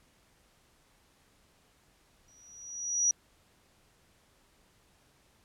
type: tone with exponential growth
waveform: sine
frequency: 5810 Hz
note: F#8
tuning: 32 cents flat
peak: -21 dBFS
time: 2.28-3.11 s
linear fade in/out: 2 ms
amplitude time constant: 180 ms
effects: pink hiss -66 dBFS RMS until 5.44 s + low-pass 12000 Hz 12 dB/octave